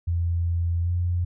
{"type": "tone with pitch glide", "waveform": "sine", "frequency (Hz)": [85.3, 87.9], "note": ["F2", "F2"], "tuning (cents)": [-40, 12], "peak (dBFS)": -21, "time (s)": [0.07, 1.25], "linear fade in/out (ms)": 10, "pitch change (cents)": 52, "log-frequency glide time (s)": [0.82, 0.91], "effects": []}